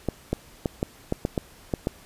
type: clicks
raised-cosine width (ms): 2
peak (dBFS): -10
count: 9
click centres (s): 0.087 / 0.33 / 0.658 / 0.829 / 1.124 / 1.251 / 1.378 / 1.738 / 1.871
effects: pink hiss -51 dBFS RMS until 2.05 s + resampled to 32000 Hz